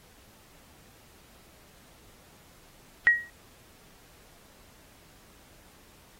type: tone with exponential decay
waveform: sine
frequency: 1900 Hz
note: A#6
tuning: 33 cents sharp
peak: -12 dBFS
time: 3.07-3.3 s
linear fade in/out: 0 ms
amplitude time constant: 50 ms
effects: pink hiss -57 dBFS RMS until 6.19 s + AAC 48 kbps